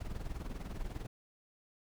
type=noise with tremolo; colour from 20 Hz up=brown; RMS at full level=-38 dBFS; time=0-1.07 s; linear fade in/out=10 ms; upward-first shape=sine; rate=20 Hz; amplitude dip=70%; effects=none